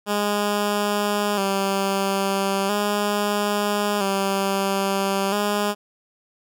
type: tone with vibrato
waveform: 10% pulse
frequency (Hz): 200.8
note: G3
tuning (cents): +42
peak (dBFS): -12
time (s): 0.06-5.75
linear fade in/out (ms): 50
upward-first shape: square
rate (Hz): 0.38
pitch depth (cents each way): 45
effects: none